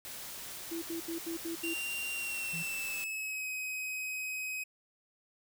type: noise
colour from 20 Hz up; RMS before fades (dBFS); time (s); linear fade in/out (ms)
white; -44; 0.05-3.04; 0
type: tone bursts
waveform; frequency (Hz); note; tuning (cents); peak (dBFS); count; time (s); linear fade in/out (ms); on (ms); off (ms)
sine; 332.9; E4; +17; -35; 6; 0.71-1.74; 10; 110; 74
type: tone with pitch glide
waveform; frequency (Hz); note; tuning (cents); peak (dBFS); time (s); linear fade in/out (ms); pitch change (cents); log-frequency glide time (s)
45% pulse; 2771 to 2526; F7 to D#7; -14 to +26; -35; 1.63-4.64; 10; -160; 2.13-3.48
type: tone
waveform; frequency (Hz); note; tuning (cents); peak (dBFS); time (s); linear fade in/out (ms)
sine; 164.81; E3; 0; -40; 2.53-2.63; 10
effects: none